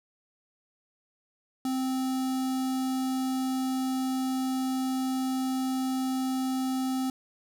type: tone with notch filter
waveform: square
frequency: 260.7 Hz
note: C4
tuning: 6 cents flat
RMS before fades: -29 dBFS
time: 1.65-7.1 s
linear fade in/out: 2 ms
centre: 2100 Hz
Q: 1.1
effects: none